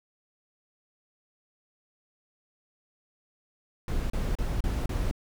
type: noise bursts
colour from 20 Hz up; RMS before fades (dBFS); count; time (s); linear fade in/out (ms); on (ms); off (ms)
brown; -28; 5; 3.88-5.112; 2; 220; 33
effects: none